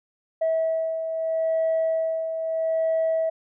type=beating tone pair; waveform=sine; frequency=647 / 647.78 Hz; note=E5 / E5; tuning=-32 / -30 cents; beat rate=0.78 Hz; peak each=-29 / -21 dBFS; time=0.41-3.3 s; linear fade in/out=10 ms; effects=tanh soft clip ceiling -17 dBFS